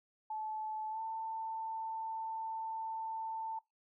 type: tone with pitch glide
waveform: sine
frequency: 867 to 891.4 Hz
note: A5 to A5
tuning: -26 to +22 cents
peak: -37 dBFS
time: 0.3-3.59 s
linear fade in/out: 5 ms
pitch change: +48 cents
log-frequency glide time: 0.9-1 s
effects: noise-tail reverb RT60 0.2 s tail -22 dB re dry